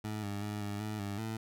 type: tone with pitch steps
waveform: 20% pulse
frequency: 107 / 101.4 / 104.7 / 102.3 / 107.1 / 100.8 / 111 Hz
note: A2 / G#2 / G#2 / G#2 / A2 / G2 / A2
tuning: -48 / -41 / +15 / -26 / -46 / +49 / +16 cents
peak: -31 dBFS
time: 0.04-1.37 s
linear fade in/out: 5 ms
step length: 190 ms
effects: none